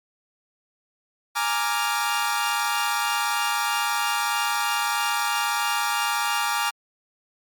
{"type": "chord", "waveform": "sawtooth", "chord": "Bb dominant seventh", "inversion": "third", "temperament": "equal", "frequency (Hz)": [830.6, 932.3, 1174.7, 1396.9], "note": ["Ab5", "Bb5", "D6", "F6"], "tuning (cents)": [0, 0, 0, 0], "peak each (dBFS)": -24, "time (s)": [1.35, 6.71], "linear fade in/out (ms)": 20, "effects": ["MP3 96 kbps"]}